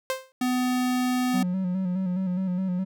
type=tone with exponential decay; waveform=sawtooth; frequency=523.3 Hz; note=C5; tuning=in tune; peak=-18 dBFS; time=0.1-0.32 s; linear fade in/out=0 ms; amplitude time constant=46 ms
type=tone; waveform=square; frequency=251.2 Hz; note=B3; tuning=30 cents sharp; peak=-23 dBFS; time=0.41-1.43 s; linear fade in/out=5 ms
type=tone with vibrato; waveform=triangle; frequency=184.6 Hz; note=F#3; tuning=4 cents flat; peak=-22 dBFS; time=1.33-2.85 s; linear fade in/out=20 ms; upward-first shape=square; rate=4.8 Hz; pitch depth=45 cents each way
effects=none